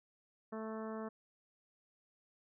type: harmonic tone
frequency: 220 Hz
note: A3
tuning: in tune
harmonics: 1 / 2 / 3 / 4 / 5 / 6 / 7 / 8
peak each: -43 / -45 / -48 / -54 / -51 / -54 / -60 / -60 dBFS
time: 0.52-1.09 s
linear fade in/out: 10 ms
effects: none